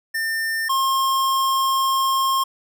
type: tone pair in turn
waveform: square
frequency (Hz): 1800 / 1070.3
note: A6 / C6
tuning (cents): +39 / +39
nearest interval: major sixth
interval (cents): 900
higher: first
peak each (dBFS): -22 / -18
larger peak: second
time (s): 0.14-0.69 / 0.69-2.44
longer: second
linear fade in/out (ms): 10
effects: none